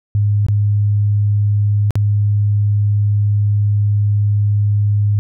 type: tone with dropouts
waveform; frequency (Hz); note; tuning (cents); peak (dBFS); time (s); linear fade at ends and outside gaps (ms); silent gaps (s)
sine; 103.2; G#2; -10; -11; 0.15-5.19; 0; 0.465-0.485 / 1.907-1.955
effects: none

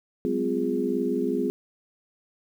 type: tone cluster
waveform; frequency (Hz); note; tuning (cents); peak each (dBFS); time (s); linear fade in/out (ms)
sine; 190.7 / 209 / 256.2 / 349.7 / 412.3; G3 / G#3 / C4 / F4 / G#4; -47 / +11 / -36 / +2 / -13; -34 / -34 / -27 / -29 / -28; 0.25-1.5; 0
effects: 9-bit

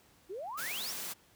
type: exponential sweep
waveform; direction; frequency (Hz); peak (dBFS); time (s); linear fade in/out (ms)
sine; up; 343.8 to 6272; -38; 0.29-0.93; 20
type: high-pass noise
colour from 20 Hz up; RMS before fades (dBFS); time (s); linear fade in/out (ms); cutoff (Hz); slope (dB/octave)
white; -40; 0.57-1.14; 20; 130; 24
effects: pink hiss -64 dBFS RMS until 1.35 s + high-pass 60 Hz 12 dB/octave

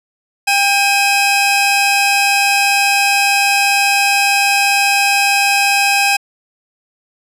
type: tone pair together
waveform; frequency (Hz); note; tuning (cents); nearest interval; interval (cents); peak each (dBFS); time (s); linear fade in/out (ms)
sawtooth; 799 / 2543; G5 / D#7; +33 / +37; octave + minor sixth; 2004; -10; 0.47-6.17; 10
effects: low-pass 12000 Hz 12 dB/octave

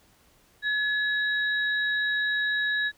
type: tone pair together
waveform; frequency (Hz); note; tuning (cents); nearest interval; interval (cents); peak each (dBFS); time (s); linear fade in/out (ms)
sine; 1700 / 3826; G#6 / A#7; +40 / +44; octave + major second; 1404; -24 / -32; 0.62-2.92; 50
effects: pink hiss -61 dBFS RMS until 2.97 s

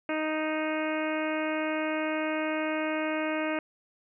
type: harmonic tone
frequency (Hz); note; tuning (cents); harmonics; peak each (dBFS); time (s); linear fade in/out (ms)
311.1; D#4; 0; 1 / 2 / 3 / 4 / 5 / 6 / 7 / 8 / 9; -31 / -32 / -39 / -39 / -38 / -42 / -39 / -40 / -45; 0.09-3.59; 2
effects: none

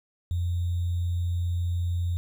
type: tone with sample-and-hold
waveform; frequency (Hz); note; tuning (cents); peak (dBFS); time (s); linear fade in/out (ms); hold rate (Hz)
sine; 87.31; F2; 0; -24; 0.31-2.17; 0; 3675
effects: none

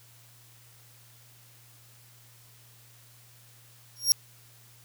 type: tone with exponential growth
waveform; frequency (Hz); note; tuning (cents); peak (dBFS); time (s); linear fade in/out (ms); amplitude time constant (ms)
sawtooth; 5588; F8; 0; -12; 3.96-4.12; 0; 34
effects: added 118 Hz sine -57 dBFS peak until 4.84 s + white hiss -57 dBFS RMS until 4.84 s

